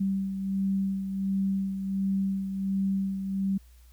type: beating tone pair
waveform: sine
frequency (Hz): 193.9 / 195.3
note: G3 / G3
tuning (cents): -19 / -6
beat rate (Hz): 1.4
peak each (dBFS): -26 / -35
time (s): 0-3.58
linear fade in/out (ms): 10
effects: added 60 Hz sine -51 dBFS peak until 3.92 s + white hiss -64 dBFS RMS until 3.92 s